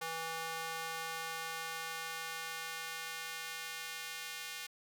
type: tone with high-pass filter sweep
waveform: square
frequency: 163.4 Hz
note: E3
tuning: 15 cents flat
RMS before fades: -42 dBFS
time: 0.01-4.67 s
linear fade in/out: 10 ms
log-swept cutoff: 820 to 2200 Hz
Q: 0.96
effects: none